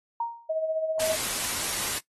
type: tone with exponential decay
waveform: sine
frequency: 932.3 Hz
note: A#5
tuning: in tune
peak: -23 dBFS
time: 0.2-0.53 s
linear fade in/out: 5 ms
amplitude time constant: 70 ms
type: tone with tremolo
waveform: sine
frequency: 636 Hz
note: D#5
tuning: 38 cents sharp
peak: -23 dBFS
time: 0.49-1.16 s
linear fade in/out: 10 ms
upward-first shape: sine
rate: 15 Hz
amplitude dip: 55%
type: noise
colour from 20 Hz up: white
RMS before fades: -29 dBFS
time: 0.99-1.99 s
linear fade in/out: 10 ms
effects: noise-tail reverb RT60 0.1 s tail -17 dB re dry + AAC 32 kbps